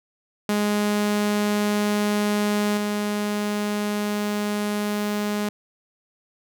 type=tone with level steps; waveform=sawtooth; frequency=207.7 Hz; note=G#3; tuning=in tune; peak=-16 / -19 dBFS; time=0.49-5.49 s; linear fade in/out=2 ms; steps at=2.77 s; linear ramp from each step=5 ms; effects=none